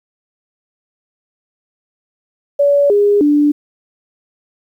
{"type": "tone with pitch steps", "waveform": "sine", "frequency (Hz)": [570, 409.1, 293.6], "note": ["C#5", "G#4", "D4"], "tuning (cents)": [48, -26, 0], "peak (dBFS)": -8, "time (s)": [2.59, 3.52], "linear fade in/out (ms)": 10, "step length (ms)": 310, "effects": ["8-bit"]}